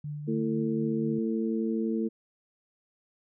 sine tone with tremolo, 148.1 Hz, D3, 15 cents sharp, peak -32 dBFS, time 0.04-1.19 s, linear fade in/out 5 ms, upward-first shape triangle, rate 4.1 Hz, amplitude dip 35%
harmonic tone, 111.9 Hz, A2, 30 cents sharp, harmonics 2 / 3 / 4, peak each -28 / -32 / -34 dBFS, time 0.27-2.09 s, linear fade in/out 20 ms
effects none

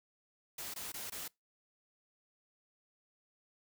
white noise bursts, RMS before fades -43 dBFS, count 4, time 0.58-1.28 s, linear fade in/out 5 ms, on 160 ms, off 20 ms, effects noise-tail reverb RT60 0.2 s tail -25 dB re dry

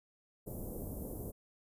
pink band-stop noise, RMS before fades -42 dBFS, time 0.46-1.32 s, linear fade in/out 20 ms, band 590 to 12000 Hz, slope 24 dB/octave, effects resampled to 32000 Hz

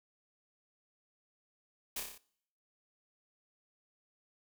white noise with echo, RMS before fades -38 dBFS, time 1.96-2 s, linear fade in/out 5 ms, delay 30 ms, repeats 6, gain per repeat -3 dB, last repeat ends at 2.18 s, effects noise-tail reverb RT60 0.7 s tail -23 dB re dry

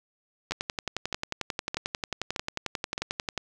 two click trains, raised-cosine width 0.2 ms, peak -12 / -13 dBFS, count 33 / 5, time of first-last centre 0.52-3.377 / 0.51-2.979 s, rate 11.2 / 1.62 Hz, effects none

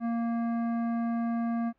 sine tone with hard clipping, 232.4 Hz, A#3, 5 cents flat, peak -29 dBFS, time 0-1.73 s, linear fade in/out 50 ms, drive 13 dB, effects pink hiss -73 dBFS RMS until 1.78 s + low-pass 2000 Hz 12 dB/octave

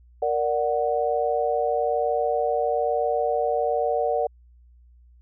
sine chord, Bb augmented, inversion none, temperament equal, 466.2 / 587.3 / 740 Hz, Bb4 / D5 / F#5, 0 / 0 / 0 cents, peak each -25 dBFS, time 0.22-4.27 s, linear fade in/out 5 ms, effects added 60 Hz sine -50 dBFS peak until 5.21 s

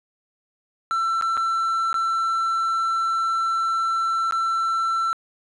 triangle tone with dropouts, 1341 Hz, E6, 29 cents sharp, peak -18 dBFS, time 0.91-5.13 s, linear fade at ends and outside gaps 0 ms, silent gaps 1.212-1.223 / 1.369-1.375 / 1.929-1.942 / 4.31-4.323 s, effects resampled to 24000 Hz + 9-bit

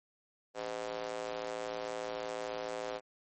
square tone with high-pass filter, 56.8 Hz, A#1, 44 cents flat, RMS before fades -39 dBFS, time 0.54-3.01 s, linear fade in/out 50 ms, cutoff 520 Hz, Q 2.7, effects MP3 32 kbps

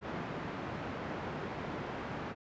pink band-pass noise, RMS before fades -40 dBFS, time 0.01-2.35 s, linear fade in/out 50 ms, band 120 to 1700 Hz, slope 12 dB/octave, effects resampled to 16000 Hz

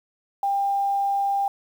sine tone with quantisation, 796 Hz, G5, 26 cents sharp, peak -20 dBFS, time 0.43-1.48 s, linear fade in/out 2 ms, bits 8, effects none

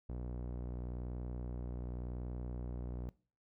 sawtooth tone with low-pass filter, 60.9 Hz, B1, 24 cents flat, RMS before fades -42 dBFS, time 0.09-3.09 s, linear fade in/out 0 ms, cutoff 590 Hz, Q 0.69, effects noise-tail reverb RT60 0.4 s tail -21 dB re dry

